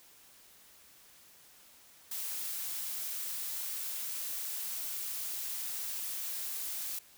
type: noise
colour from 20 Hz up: blue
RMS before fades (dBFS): -38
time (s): 2.11-6.99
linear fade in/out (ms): 5
effects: white hiss -59 dBFS RMS until 7.17 s